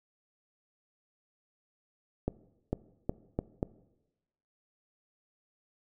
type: accelerating click train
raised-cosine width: 2 ms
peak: -16 dBFS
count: 5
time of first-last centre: 2.28-3.629 s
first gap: 450 ms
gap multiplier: 0.81
effects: noise-tail reverb RT60 1.0 s tail -19 dB re dry